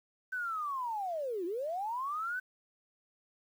sine linear two-way sweep, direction down then up, 1538 to 329.6 to 1538 Hz, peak -33 dBFS, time 0.32-2.4 s, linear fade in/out 10 ms, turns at 1.45 s, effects 10-bit

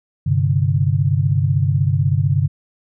sine chord, G suspended fourth, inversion none, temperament equal, 98 / 130.81 / 146.83 Hz, G2 / C3 / D3, 0 / 0 / 0 cents, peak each -18 dBFS, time 0.26-2.48 s, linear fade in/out 10 ms, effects none

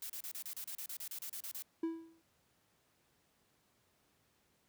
blue noise bursts, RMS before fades -44 dBFS, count 15, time 0.02-1.623 s, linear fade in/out 2 ms, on 77 ms, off 32 ms
triangle tone with exponential decay, 328.2 Hz, E4, 8 cents flat, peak -29 dBFS, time 1.83-2.22 s, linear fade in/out 5 ms, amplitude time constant 83 ms
effects pink hiss -74 dBFS RMS until 4.68 s + high-pass 80 Hz 12 dB/octave

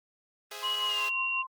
5% pulse chord, Ab augmented, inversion none, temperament equal, 415.3 / 523.3 / 659.3 Hz, Ab4 / C5 / E5, 0 / 0 / 0 cents, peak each -29 / -33 / -32 dBFS, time 0.51-1.09 s, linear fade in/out 5 ms
sine tone with tremolo, 1046.5 Hz, C6, in tune, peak -31 dBFS, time 0.62-1.47 s, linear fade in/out 10 ms, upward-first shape triangle, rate 5.5 Hz, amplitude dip 75%
sine tone with pitch glide, 2916 to 2752 Hz, F#7 to F7, -26 to -26 cents, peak -28 dBFS, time 0.63-1.43 s, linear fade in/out 20 ms, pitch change -100 cents, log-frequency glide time 0.86-1.03 s
effects Opus 24 kbps

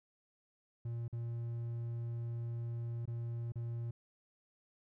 triangle tone with dropouts, 117.3 Hz, A#2, 11 cents sharp, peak -35 dBFS, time 0.85-3.91 s, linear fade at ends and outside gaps 5 ms, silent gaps 1.081-1.127 / 3.056-3.076 / 3.521-3.556 s, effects none

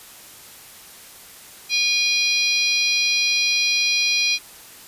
harmonic tone, 816 Hz, G#5, 31 cents flat, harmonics 3 / 4 / 5 / 6 / 7, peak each -20 / -28 / -22 / -27 / -27 dBFS, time 1.69-4.39 s, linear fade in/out 50 ms, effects white hiss -43 dBFS RMS until 4.87 s + resampled to 32000 Hz

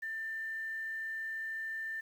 sine tone with quantisation, 1787 Hz, A6, 26 cents sharp, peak -36 dBFS, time 0.02-2.01 s, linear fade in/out 10 ms, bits 10, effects none

